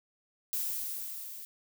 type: noise with level ramp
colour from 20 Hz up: violet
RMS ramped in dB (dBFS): -32 to -45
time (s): 0.53-1.45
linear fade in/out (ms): 0
effects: none